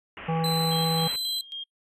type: low-pass noise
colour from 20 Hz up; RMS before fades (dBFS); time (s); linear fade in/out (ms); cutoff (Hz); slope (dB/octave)
white; -41; 0.17-1.16; 0; 3000; 96
type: harmonic tone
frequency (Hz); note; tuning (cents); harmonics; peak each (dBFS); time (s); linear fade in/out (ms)
163; E3; -19; 1 / 3 / 5 / 7; -25 / -31 / -30 / -37; 0.28-1.08; 10
type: tone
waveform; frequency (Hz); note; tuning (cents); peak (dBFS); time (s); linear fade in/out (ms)
40% pulse; 4037; B7; +37; -26; 0.44-1.41; 2
type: tone with tremolo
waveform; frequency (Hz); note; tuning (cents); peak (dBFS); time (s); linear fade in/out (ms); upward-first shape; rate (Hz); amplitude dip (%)
sine; 3223; G7; +47; -32; 0.71-1.64; 10; square; 3.7; 75
effects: noise-tail reverb RT60 0.1 s tail -26 dB re dry + resampled to 32000 Hz